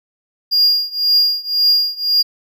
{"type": "tone with tremolo", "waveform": "triangle", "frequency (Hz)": 4826, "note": "D8", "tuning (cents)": 46, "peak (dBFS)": -7, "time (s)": [0.51, 2.23], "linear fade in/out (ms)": 20, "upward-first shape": "triangle", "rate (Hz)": 1.9, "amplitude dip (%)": 95, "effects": []}